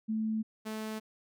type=tone pair in turn; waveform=sine / sawtooth; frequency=219.1 / 217.6 Hz; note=A3 / A3; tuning=-7 / -19 cents; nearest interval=unison; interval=12 cents; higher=first; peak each=-29 / -32 dBFS; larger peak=first; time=0.08-0.43 / 0.65-1 s; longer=neither; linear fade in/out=20 ms; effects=none